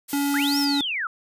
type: noise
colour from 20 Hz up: blue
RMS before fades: -32 dBFS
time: 0.08-0.66 s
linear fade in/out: 20 ms
type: tone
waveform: square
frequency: 283.3 Hz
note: C#4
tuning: 38 cents sharp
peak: -22 dBFS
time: 0.13-0.81 s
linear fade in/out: 2 ms
type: linear two-way sweep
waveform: sine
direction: up then down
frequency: 1244.5 to 5588 to 1244.5 Hz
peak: -24 dBFS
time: 0.34-1.07 s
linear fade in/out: 2 ms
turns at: 0.58 s
effects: resampled to 32000 Hz